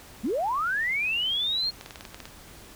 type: linear sweep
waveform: sine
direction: up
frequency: 181.3 to 4308 Hz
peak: -24 dBFS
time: 0.23-1.71 s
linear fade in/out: 20 ms
type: clicks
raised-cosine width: 0.2 ms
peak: -22 dBFS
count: 9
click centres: 1.811 / 1.861 / 1.908 / 1.958 / 2.009 / 2.052 / 2.145 / 2.203 / 2.255 s
effects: pink hiss -48 dBFS RMS until 2.75 s